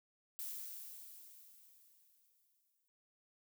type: noise with exponential decay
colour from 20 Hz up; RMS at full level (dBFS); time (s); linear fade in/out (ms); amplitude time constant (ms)
violet; -43; 0.39-2.88; 0; 540
effects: none